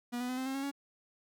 45% pulse tone with pitch steps, 242 / 247.9 / 254 / 260.3 / 266.7 / 273.2 / 279.9 Hz, B3 / B3 / B3 / C4 / C4 / C#4 / C#4, -35 / +7 / +49 / -9 / +33 / -25 / +17 cents, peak -34 dBFS, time 0.12-0.715 s, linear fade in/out 20 ms, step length 85 ms, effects none

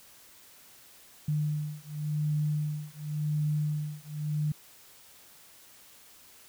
sine beating tone pair, 150 / 150.91 Hz, D3 / D3, +37 / +47 cents, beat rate 0.91 Hz, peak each -31 dBFS, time 1.28-4.52 s, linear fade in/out 5 ms, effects white hiss -55 dBFS RMS until 6.48 s

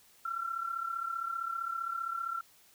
sine tone with amplitude modulation, 1358 Hz, F6, 49 cents flat, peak -30 dBFS, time 0.25-2.41 s, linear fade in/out 5 ms, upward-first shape sine, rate 35.3 Hz, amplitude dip 70%, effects white hiss -62 dBFS RMS until 2.74 s

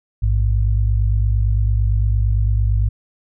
sine tone pair together, 55 / 103.83 Hz, A1 / G#2, 0 / 0 cents, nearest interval major seventh, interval 1100 cents, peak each -15 / -18 dBFS, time 0.22-2.89 s, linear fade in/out 10 ms, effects none

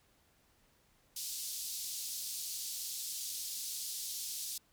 pink band-pass noise, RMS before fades -41 dBFS, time 1.16-4.58 s, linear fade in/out 5 ms, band 4200 to 16000 Hz, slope 24 dB/octave, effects pink hiss -70 dBFS RMS until 4.72 s

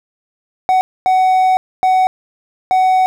triangle tone bursts at uneven times, 748 Hz, F#5, 19 cents sharp, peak -7 dBFS, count 4, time 0.69-0.81 / 1.06-1.57 / 1.83-2.07 / 2.71-3.06 s, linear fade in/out 0 ms, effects none

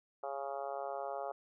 harmonic tone, 138.59 Hz, C#3, in tune, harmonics 3 / 4 / 5 / 6 / 7 / 8 / 9 / 10, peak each -47 / -42 / -42 / -44 / -54 / -51 / -50 / -57 dBFS, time 0.23-1.32 s, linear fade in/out 5 ms, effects none

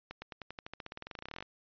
accelerating click train, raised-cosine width 0.3 ms, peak -26 dBFS, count 26, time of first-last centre 0.11-1.425 s, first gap 110 ms, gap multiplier 0.93, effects resampled to 11025 Hz

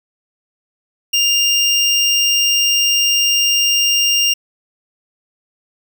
25% pulse tone, 2800 Hz, F7, 4 cents sharp, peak -8 dBFS, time 1.13-4.34 s, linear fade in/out 10 ms, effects none

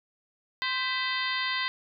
harmonic tone with a mistuned harmonic, 520 Hz, C5, 11 cents flat, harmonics 2 / 3 / 4 / 5 / 6 / 7 / 8 / 9, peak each -34 / -36 / -31 / -39 / -37 / -36 / -38 / -39 dBFS, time 0.62-1.68 s, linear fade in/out 0 ms, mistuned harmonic 4, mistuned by -73 cents, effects none

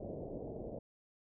white low-pass noise, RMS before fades -44 dBFS, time 0-0.79 s, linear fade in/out 5 ms, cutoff 640 Hz, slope 48 dB/octave, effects none

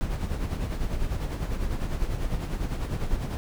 brown noise with tremolo, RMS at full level -26 dBFS, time 0.01-3.37 s, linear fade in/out 0 ms, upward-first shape sine, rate 10 Hz, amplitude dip 55%, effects none

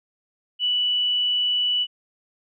sine tone, 2960 Hz, F#7, in tune, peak -19 dBFS, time 0.59-1.87 s, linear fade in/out 50 ms, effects none

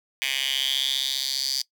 10% pulse tone with high-pass filter sweep, 134.9 Hz, C#3, 47 cents flat, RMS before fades -26 dBFS, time 0.22-1.62 s, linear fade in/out 0 ms, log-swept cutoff 2600 to 4800 Hz, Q 6, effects noise-tail reverb RT60 0.1 s tail -21 dB re dry

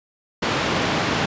pink band-pass noise, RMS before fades -22 dBFS, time 0.42-1.26 s, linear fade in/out 10 ms, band 140 to 3900 Hz, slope 12 dB/octave, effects resampled to 16000 Hz

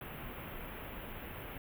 pink band-stop noise, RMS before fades -45 dBFS, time 0.01-1.58 s, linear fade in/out 2 ms, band 3100 to 12000 Hz, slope 48 dB/octave, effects none

